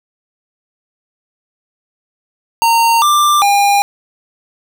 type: tone with pitch steps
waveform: square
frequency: 921 / 1184 / 807 Hz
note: A#5 / D6 / G#5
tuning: -21 / +14 / -50 cents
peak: -9 dBFS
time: 2.62-3.82 s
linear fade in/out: 0 ms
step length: 400 ms
effects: none